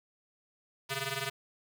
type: ring-modulated tone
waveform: 5% pulse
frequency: 273.1 Hz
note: C#4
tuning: 26 cents flat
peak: -19 dBFS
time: 0.89-1.3 s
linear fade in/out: 10 ms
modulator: 946 Hz
effects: none